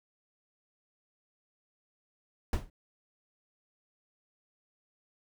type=noise with exponential decay; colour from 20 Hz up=brown; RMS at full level=-22 dBFS; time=2.53-2.7 s; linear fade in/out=2 ms; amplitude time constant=36 ms; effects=none